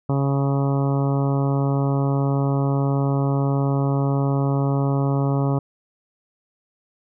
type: harmonic tone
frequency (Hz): 138.59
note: C#3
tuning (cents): 0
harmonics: 1 / 2 / 3 / 4 / 5 / 6 / 7 / 8 / 9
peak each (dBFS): -19 / -25 / -29 / -31 / -33 / -35 / -36 / -37 / -38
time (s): 0.09-5.59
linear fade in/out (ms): 5
effects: none